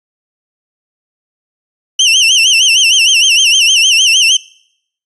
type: tone with vibrato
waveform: 30% pulse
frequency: 2907 Hz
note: F#7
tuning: 31 cents flat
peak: -3 dBFS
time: 1.99-4.37 s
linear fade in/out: 5 ms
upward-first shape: sine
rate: 6.5 Hz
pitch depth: 160 cents each way
effects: noise-tail reverb RT60 0.7 s tail -23 dB re dry + resampled to 24000 Hz